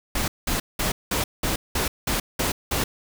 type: noise bursts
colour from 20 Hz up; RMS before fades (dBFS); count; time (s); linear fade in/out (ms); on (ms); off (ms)
pink; -24; 9; 0.15-2.84; 5; 130; 190
effects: none